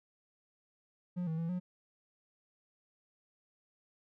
triangle tone with pitch steps, 178.3 / 160.7 / 166 / 180.2 Hz, F3 / E3 / E3 / F#3, +36 / -44 / +12 / -45 cents, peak -31 dBFS, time 1.16-1.6 s, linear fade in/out 20 ms, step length 110 ms, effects none

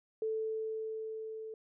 sine tone with level ramp, 440 Hz, A4, in tune, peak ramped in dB -31 to -41 dBFS, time 0.22-1.54 s, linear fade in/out 2 ms, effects none

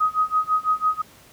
sine tone with tremolo, 1257 Hz, D#6, 17 cents sharp, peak -15 dBFS, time 0-1.02 s, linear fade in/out 10 ms, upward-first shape sine, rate 6 Hz, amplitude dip 95%, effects pink hiss -50 dBFS RMS until 1.32 s + high-pass 60 Hz 12 dB/octave

